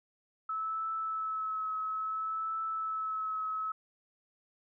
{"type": "tone with vibrato", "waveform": "sine", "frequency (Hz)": 1300, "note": "E6", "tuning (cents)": -24, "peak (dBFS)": -32, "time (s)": [0.49, 3.72], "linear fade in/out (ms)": 5, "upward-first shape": "triangle", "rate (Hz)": 0.59, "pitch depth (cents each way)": 22, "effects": []}